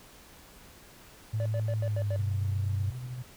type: tone with pitch glide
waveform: sine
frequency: 108.7 to 96.84 Hz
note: A2 to G2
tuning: -21 to -21 cents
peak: -27 dBFS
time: 1.33-2.91 s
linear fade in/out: 10 ms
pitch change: -200 cents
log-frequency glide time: 1.77-2.35 s
type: tone bursts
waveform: triangle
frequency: 579 Hz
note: D5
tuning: 25 cents flat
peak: -32 dBFS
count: 6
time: 1.4-2.161 s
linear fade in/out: 0 ms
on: 56 ms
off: 85 ms
type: tone with tremolo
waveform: sine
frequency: 125.1 Hz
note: B2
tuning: 23 cents sharp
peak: -34 dBFS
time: 2.18-3.23 s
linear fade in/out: 10 ms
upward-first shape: square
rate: 13 Hz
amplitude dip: 30%
effects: pink hiss -53 dBFS RMS until 3.36 s